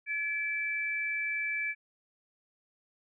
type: tone pair together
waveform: sine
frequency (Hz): 1701 / 2324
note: G#6 / D7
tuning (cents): +41 / -19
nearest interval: perfect fourth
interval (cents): 540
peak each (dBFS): -36 / -31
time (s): 0.06-1.75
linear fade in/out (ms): 50
effects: none